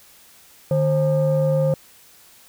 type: tone pair together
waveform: sine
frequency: 151.39 / 531 Hz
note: D#3 / C5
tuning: -47 / +25 cents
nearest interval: octave + minor seventh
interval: 2172 cents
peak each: -17 dBFS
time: 0.71-1.74 s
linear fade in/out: 2 ms
effects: tanh soft clip ceiling -12 dBFS + white hiss -50 dBFS RMS until 2.48 s